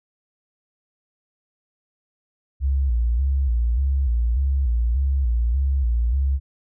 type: tone with vibrato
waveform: sine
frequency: 63 Hz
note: B1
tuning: 35 cents sharp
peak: -17 dBFS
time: 2.6-6.4 s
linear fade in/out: 50 ms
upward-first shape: square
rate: 1.7 Hz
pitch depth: 130 cents each way
effects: none

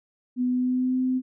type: tone with pitch glide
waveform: sine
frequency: 249.5 to 256.5 Hz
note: B3 to C4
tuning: +18 to -34 cents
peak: -21 dBFS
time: 0.36-1.22 s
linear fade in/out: 50 ms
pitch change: +48 cents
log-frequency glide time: 0.47-0.98 s
effects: none

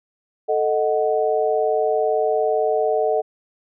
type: chord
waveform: sine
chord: D# diminished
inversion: second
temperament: equal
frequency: 440 / 622.3 / 740 Hz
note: A4 / D#5 / F#5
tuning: 0 / 0 / 0 cents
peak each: -20 / -21 / -23 dBFS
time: 0.48-3.22 s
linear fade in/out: 20 ms
effects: none

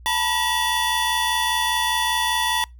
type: tone cluster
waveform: square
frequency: 893 / 978 / 1917 / 3456 Hz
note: A5 / B5 / A#6 / A7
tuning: +25 / -17 / +48 / -32 cents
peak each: -26 dBFS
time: 0.06-2.64 s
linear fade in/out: 0 ms
effects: noise-tail reverb RT60 0.2 s tail -26 dB re dry + added 60 Hz sine -41 dBFS peak until 2.79 s

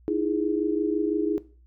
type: tone cluster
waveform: sine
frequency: 310.1 / 336 / 414 Hz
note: D#4 / E4 / G#4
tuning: -6 / +33 / -5 cents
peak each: -27 dBFS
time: 0.08-1.38 s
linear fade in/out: 0 ms
effects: noise-tail reverb RT60 0.4 s tail -18 dB re dry + added 60 Hz sine -52 dBFS peak until 1.66 s

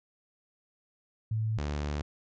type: tone pair in turn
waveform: sine / sawtooth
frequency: 110 / 73.42 Hz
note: A2 / D2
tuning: 0 / 0 cents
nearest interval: perfect fifth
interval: 700 cents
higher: first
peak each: -27 dBFS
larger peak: neither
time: 1.31-1.58 / 1.58-2.02 s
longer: second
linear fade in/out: 5 ms
effects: resampled to 16000 Hz

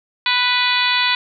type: harmonic tone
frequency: 493.9 Hz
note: B4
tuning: in tune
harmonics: 2 / 3 / 4 / 5 / 6 / 7 / 8 / 9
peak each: -22 / -24 / -22 / -21 / -27 / -22 / -22 / -27 dBFS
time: 0.26-1.15 s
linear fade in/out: 2 ms
effects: none

